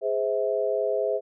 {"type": "chord", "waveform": "sine", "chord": "Ab augmented", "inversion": "none", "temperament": "just", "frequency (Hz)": [415.3, 519.1, 648.9], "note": ["Ab4", "C5", "E5"], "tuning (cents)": [0, -14, -27], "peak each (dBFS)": -27, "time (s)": [0.01, 1.21], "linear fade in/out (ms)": 50, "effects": []}